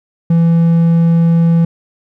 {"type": "tone", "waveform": "triangle", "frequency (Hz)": 167.1, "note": "E3", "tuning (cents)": 24, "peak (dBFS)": -5, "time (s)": [0.3, 1.65], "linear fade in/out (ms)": 5, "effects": []}